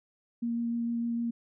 sine tone with vibrato, 234.2 Hz, A#3, 8 cents sharp, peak -28 dBFS, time 0.42-1.31 s, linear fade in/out 10 ms, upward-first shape sine, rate 6.6 Hz, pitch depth 9 cents each way, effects none

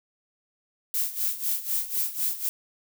violet noise with tremolo, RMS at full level -25 dBFS, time 0.94-2.49 s, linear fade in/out 0 ms, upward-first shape sine, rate 4 Hz, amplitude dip 80%, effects none

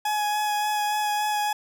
40% pulse tone with vibrato, 840 Hz, G#5, 19 cents sharp, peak -22 dBFS, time 0.05-1.53 s, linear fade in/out 5 ms, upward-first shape sine, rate 3.5 Hz, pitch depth 13 cents each way, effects none

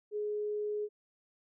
sine tone, 419.1 Hz, G#4, 16 cents sharp, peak -32 dBFS, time 0.11-0.89 s, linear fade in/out 50 ms, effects none

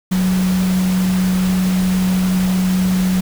sine tone in noise, 185 Hz, F#3, in tune, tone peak -13 dBFS, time 0.11-3.21 s, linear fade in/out 10 ms, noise pink, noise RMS -27 dBFS, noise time 0.11-3.21 s, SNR +11 dB, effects none

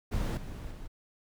brown noise with level steps, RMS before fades -30 / -40 / -43 dBFS, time 0.11-0.88 s, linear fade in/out 20 ms, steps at 0.37 / 0.71 s, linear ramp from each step 2 ms, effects none

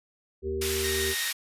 harmonic tone, 77.6 Hz, D#2, 4 cents flat, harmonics 1 / 3 / 5 / 6, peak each -34 / -41 / -29 / -40 dBFS, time 0.42-1.15 s, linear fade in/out 50 ms
pink high-pass noise, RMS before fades -31 dBFS, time 0.61-1.33 s, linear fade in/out 10 ms, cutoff 2100 Hz, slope 12 dB/octave
25% pulse tone, 1863 Hz, A#6, 2 cents flat, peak -28 dBFS, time 0.84-1.31 s, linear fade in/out 5 ms
effects resampled to 32000 Hz

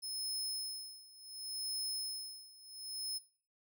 25% pulse tone with tremolo, 5190 Hz, E8, 28 cents flat, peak -31 dBFS, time 0.02-3.19 s, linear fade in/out 20 ms, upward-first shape sine, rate 0.69 Hz, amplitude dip 90%, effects noise-tail reverb RT60 0.4 s tail -18 dB re dry

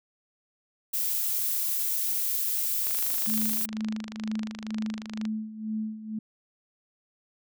violet noise, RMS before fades -28 dBFS, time 0.93-3.66 s, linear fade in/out 10 ms
click train, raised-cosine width 0.2 ms, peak -21 dBFS, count 62, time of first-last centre 2.87-5.253 s, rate 25.6 Hz
sine tone with tremolo, 217.1 Hz, A3, 23 cents flat, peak -27 dBFS, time 3.27-6.19 s, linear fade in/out 5 ms, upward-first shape sine, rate 2.1 Hz, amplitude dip 75%
effects none

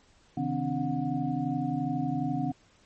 sine tone cluster, 135.3 / 158 / 257.2 / 289.1 / 727 Hz, C#3 / D#3 / C4 / D4 / F#5, -42 / +27 / -30 / -27 / -31 cents, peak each -35 / -34 / -31 / -33 / -35 dBFS, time 0.37-2.52 s, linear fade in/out 5 ms, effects pink hiss -62 dBFS RMS until 2.85 s + MP3 32 kbps

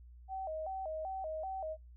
sine tone with vibrato, 694 Hz, F5, 11 cents flat, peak -37 dBFS, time 0.28-1.77 s, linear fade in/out 50 ms, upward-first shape square, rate 2.6 Hz, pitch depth 170 cents each way, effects noise-tail reverb RT60 0.2 s tail -26 dB re dry + added 60 Hz sine -52 dBFS peak until 1.96 s

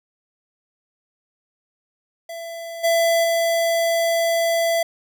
square tone with level steps, 669 Hz, E5, 25 cents sharp, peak -31 / -16 / -18 dBFS, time 2.29-4.83 s, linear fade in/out 5 ms, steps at 2.83 / 3.23 s, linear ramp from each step 20 ms, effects none

